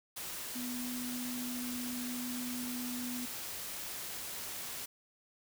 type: tone in noise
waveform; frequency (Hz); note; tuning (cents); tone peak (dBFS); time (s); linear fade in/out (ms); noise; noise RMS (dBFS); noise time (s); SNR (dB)
sine; 246.9; B3; 0; -38; 0.55-3.26; 10; white; -42; 0.16-4.86; +1
effects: none